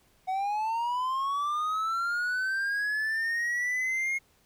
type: linear sweep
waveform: triangle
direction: up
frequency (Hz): 740 to 2158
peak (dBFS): -25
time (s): 0.27-4.19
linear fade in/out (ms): 20
effects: pink hiss -65 dBFS RMS until 4.45 s